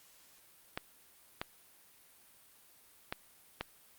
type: clicks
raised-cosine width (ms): 0.3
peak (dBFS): -19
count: 4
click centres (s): 0.775 / 1.415 / 3.125 / 3.61
effects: white hiss -62 dBFS RMS until 3.98 s + Opus 48 kbps